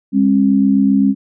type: tone pair together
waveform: sine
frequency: 202.2 / 269.9 Hz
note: G#3 / C#4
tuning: -46 / -46 cents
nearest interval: perfect fourth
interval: 500 cents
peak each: -12 dBFS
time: 0.12-1.15 s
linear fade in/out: 50 ms
effects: none